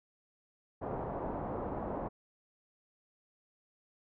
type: low-pass noise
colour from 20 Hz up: white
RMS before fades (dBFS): -38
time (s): 0.81-2.09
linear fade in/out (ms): 20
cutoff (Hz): 860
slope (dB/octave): 24
effects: none